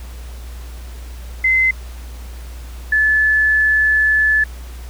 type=tone pair in turn; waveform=sine; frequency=2059 / 1731.4 Hz; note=C7 / A6; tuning=-28 / -28 cents; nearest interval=minor third; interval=300 cents; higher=first; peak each=-11 dBFS; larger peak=neither; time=1.44-1.71 / 2.92-4.44 s; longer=second; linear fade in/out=5 ms; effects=added 60 Hz sine -29 dBFS peak until 4.89 s + pink hiss -42 dBFS RMS until 4.89 s